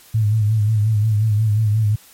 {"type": "tone with vibrato", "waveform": "sine", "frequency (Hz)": 107.6, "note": "A2", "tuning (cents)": -38, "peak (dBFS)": -13, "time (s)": [0.14, 1.96], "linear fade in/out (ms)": 10, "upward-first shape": "sine", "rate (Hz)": 5.6, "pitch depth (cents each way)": 66, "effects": ["white hiss -47 dBFS RMS until 2.13 s", "MP3 64 kbps"]}